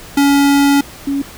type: tone pair in turn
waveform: square / sine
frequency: 281.6 / 278.8 Hz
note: C#4 / C#4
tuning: +27 / +10 cents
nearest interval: unison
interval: 17 cents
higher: first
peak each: -9 / -14 dBFS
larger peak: first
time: 0.17-0.81 / 1.07-1.22 s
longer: first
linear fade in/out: 5 ms
effects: pink hiss -35 dBFS RMS until 1.37 s